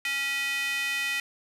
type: tone with high-pass filter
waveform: square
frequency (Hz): 277.2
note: C#4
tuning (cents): 0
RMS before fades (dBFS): -29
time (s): 0.05-1.2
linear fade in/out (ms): 2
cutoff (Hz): 2200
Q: 5.8
effects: resampled to 32000 Hz + 9-bit